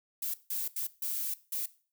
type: noise bursts at uneven times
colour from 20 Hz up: violet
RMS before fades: -34 dBFS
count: 5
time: 0.22-0.34 / 0.5-0.68 / 0.76-0.87 / 1.02-1.34 / 1.52-1.66 s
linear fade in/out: 5 ms
effects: noise-tail reverb RT60 0.4 s tail -18 dB re dry